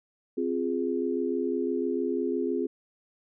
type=chord; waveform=sine; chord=F minor; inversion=second; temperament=equal; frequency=261.6 / 349.2 / 415.3 Hz; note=C4 / F4 / Ab4; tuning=0 / 0 / 0 cents; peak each=-30 dBFS; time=0.37-2.67 s; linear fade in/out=10 ms; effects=none